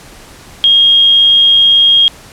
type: tone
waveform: sine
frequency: 3251 Hz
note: G#7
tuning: 38 cents flat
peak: -4 dBFS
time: 0.64-2.08 s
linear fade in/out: 0 ms
effects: pink hiss -36 dBFS RMS until 2.32 s + low-pass 11000 Hz 12 dB/octave